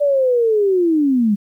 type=linear sweep; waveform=sine; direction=down; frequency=587.3 to 196 Hz; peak=-12 dBFS; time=0-1.36 s; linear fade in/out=20 ms; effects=9-bit